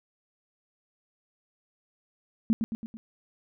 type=tone with echo; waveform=sine; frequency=224 Hz; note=A3; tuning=31 cents sharp; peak=-19 dBFS; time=2.5-2.53 s; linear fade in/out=0 ms; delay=110 ms; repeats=4; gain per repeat=-5 dB; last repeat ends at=2.97 s; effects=none